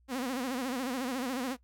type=tone with vibrato; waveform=sawtooth; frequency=255.9 Hz; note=C4; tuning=38 cents flat; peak=-28 dBFS; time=0.08-1.57 s; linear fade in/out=50 ms; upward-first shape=sine; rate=14 Hz; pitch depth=120 cents each way; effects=noise-tail reverb RT60 0.1 s tail -19 dB re dry + added 60 Hz sine -62 dBFS peak until 1.63 s